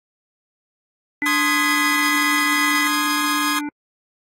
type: tone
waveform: sine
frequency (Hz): 2006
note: B6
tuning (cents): +26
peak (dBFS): -20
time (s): 1.22-2.87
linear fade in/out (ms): 0
type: harmonic tone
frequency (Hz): 293.7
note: D4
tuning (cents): 0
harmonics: 1 / 3 / 5 / 7 / 8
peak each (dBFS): -24 / -34 / -38 / -41 / -42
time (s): 1.22-3.69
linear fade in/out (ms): 2
type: chord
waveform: sawtooth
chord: Ab major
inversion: first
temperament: equal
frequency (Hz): 1046.5 / 1244.5 / 1661.2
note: C6 / Eb6 / Ab6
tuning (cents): 0 / 0 / 0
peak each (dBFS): -20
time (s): 1.26-3.59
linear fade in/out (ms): 2
effects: AAC 48 kbps